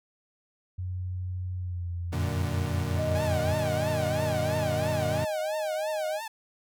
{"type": "tone with pitch glide", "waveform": "sine", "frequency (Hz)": [91.3, 87.03], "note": ["F#2", "F2"], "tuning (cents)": [-23, -6], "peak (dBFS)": -30, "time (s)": [0.78, 3.54], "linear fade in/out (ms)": 10, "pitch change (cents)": -83, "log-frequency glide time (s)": [1.56, 1.89]}
{"type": "chord", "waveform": "35% pulse", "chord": "Gb augmented", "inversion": "none", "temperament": "equal", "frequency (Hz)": [92.5, 116.54, 146.83], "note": ["Gb2", "Bb2", "D3"], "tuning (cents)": [0, 0, 0], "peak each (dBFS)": -31, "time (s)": [2.12, 5.25], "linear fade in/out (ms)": 10}
{"type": "tone", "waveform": "sine", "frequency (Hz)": 622.3, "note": "D#5", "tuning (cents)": 0, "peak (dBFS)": -28, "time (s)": [2.96, 6.21], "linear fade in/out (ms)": 50}
{"type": "tone with vibrato", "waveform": "sawtooth", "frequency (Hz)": 805, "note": "G5", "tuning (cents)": 46, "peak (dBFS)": -31, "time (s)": [3.15, 6.28], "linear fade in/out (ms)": 5, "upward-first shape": "triangle", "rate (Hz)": 3, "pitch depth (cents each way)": 230}
{"effects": []}